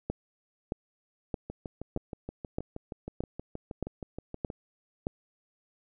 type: two click trains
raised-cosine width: 2 ms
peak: -24 / -17 dBFS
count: 20 / 9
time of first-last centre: 1.5-4.502 / 0.1-5.069 s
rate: 6.33 / 1.61 Hz
effects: none